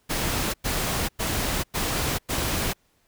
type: noise bursts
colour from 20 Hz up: pink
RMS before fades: -26 dBFS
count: 5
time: 0.09-2.736 s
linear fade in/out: 20 ms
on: 450 ms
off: 99 ms
effects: pink hiss -66 dBFS RMS until 3.07 s